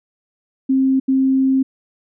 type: tone bursts at uneven times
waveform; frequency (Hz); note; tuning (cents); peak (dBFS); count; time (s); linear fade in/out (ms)
sine; 265.5; C4; +25; -12; 2; 0.69-1 / 1.08-1.63; 10
effects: none